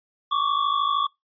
square tone pair together, 1108.7 / 1161.8 Hz, C#6 / D6, 0 / -19 cents, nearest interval minor second, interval 81 cents, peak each -24 dBFS, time 0.31-1.07 s, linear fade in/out 10 ms, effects noise-tail reverb RT60 0.2 s tail -26 dB re dry + resampled to 11025 Hz

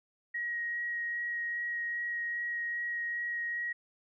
sine tone with vibrato, 1893 Hz, A#6, 26 cents sharp, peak -32 dBFS, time 0.34-3.73 s, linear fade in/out 10 ms, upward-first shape sine, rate 2.5 Hz, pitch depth 9 cents each way, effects none

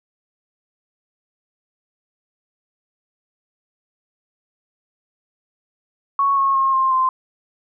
sine tone with pitch steps, 1108.7 / 1091.5 / 1074.7 / 1058 / 1041.6 Hz, C#6 / C#6 / C6 / C6 / C6, 0 / -27 / +46 / +19 / -8 cents, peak -14 dBFS, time 6.19-7.09 s, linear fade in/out 2 ms, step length 180 ms, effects none

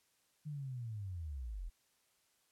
sine linear sweep, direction down, 153.9 to 37.28 Hz, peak -40 dBFS, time 0.45-1.7 s, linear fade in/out 20 ms, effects white hiss -75 dBFS RMS until 2.51 s + low-pass 12000 Hz 12 dB/octave

